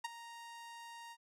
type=tone with ADSR envelope; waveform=sawtooth; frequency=932.3 Hz; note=A#5; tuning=in tune; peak=-31 dBFS; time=0.04-1.17 s; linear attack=8 ms; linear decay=22 ms; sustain=-14 dB; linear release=53 ms; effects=low-pass 11000 Hz 12 dB/octave